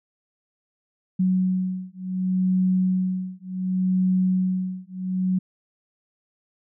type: beating tone pair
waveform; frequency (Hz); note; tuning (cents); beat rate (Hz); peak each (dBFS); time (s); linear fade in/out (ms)
sine; 185 / 185.68; F#3 / F#3; 0 / +6; 0.68; -23 / -23; 1.19-5.39; 10
effects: none